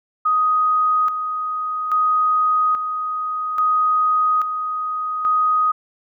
sine tone with tremolo, 1250 Hz, D#6, 8 cents sharp, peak -14 dBFS, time 0.25-5.72 s, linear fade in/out 10 ms, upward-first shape square, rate 0.6 Hz, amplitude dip 55%, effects none

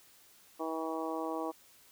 harmonic tone, 160.9 Hz, E3, 42 cents flat, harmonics 2 / 3 / 4 / 5 / 6 / 7, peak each -38 / -40 / -41 / -42 / -43 / -43 dBFS, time 0.59-1.52 s, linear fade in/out 20 ms, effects white hiss -61 dBFS RMS until 1.91 s

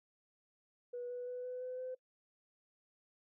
sine tone with pitch steps, 487.6 / 492.1 / 496.7 / 501.3 / 506 / 510.7 Hz, B4 / B4 / B4 / B4 / B4 / C5, -22 / -6 / +10 / +26 / +42 / -42 cents, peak -39 dBFS, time 0.93-1.95 s, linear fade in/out 10 ms, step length 170 ms, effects noise-tail reverb RT60 0.1 s tail -23 dB re dry + tanh soft clip ceiling -35 dBFS

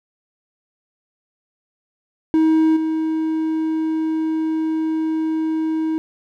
triangle tone with level steps, 317.7 Hz, D#4, 36 cents sharp, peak -10 / -16 dBFS, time 2.34-5.98 s, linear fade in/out 0 ms, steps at 2.76 s, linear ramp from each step 10 ms, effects none

